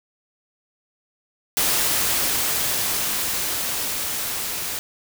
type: noise with level ramp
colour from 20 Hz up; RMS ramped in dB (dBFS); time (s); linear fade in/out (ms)
white; -20 to -28; 1.57-4.79; 0
effects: none